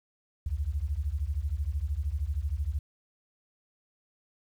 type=beating tone pair; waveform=sine; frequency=66.2 / 79.2 Hz; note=C2 / D#2; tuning=+21 / +31 cents; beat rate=13 Hz; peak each=-31 dBFS; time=0.46-2.79 s; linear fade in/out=5 ms; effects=10-bit